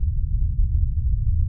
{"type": "low-pass noise", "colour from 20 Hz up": "pink", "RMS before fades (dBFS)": -20, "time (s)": [0, 1.48], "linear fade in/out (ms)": 5, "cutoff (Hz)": 100, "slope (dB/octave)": 24, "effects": []}